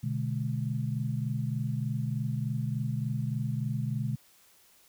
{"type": "chord", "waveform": "sine", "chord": "G# diminished", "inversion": "first", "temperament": "equal with one note detuned", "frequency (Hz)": [123.47, 146.83, 210.7], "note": ["B2", "D3", "G#3"], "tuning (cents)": [0, 0, 25], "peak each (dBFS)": [-31, -33, -36], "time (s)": [0.03, 4.16], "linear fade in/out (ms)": 10, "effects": ["white hiss -61 dBFS RMS until 4.88 s"]}